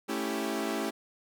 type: chord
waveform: sawtooth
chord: A dominant seventh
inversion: none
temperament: equal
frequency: 220 / 277.2 / 329.6 / 392 Hz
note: A3 / C#4 / E4 / G4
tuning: 0 / 0 / 0 / 0 cents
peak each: -32 dBFS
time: 0.08-0.91 s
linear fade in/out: 20 ms
effects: none